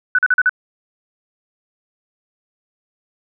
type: tone bursts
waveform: sine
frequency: 1493 Hz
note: F#6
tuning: 15 cents sharp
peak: -10 dBFS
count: 5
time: 0.15-0.494 s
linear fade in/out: 2 ms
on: 36 ms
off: 41 ms
effects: none